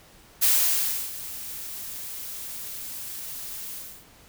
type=noise with ADSR envelope; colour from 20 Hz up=blue; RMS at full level=-19 dBFS; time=0.41-4.06 s; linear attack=23 ms; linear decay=670 ms; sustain=-17 dB; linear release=330 ms; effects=pink hiss -53 dBFS RMS until 4.28 s